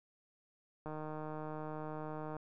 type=click train; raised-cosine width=1 ms; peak=-30 dBFS; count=233; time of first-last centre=0.86-2.366 s; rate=154 Hz; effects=none